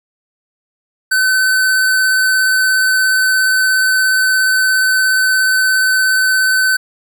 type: tone with vibrato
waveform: square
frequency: 1522 Hz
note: F#6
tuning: 48 cents sharp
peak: -11 dBFS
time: 1.11-6.77 s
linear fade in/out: 10 ms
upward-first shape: square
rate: 17 Hz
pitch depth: 8 cents each way
effects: none